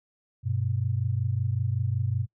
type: tone pair together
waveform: sine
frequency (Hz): 98 / 123.35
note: G2 / B2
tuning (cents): 0 / -2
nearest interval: major third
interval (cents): 398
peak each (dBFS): -27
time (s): 0.43-2.27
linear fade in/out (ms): 50
effects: noise-tail reverb RT60 0.1 s tail -24 dB re dry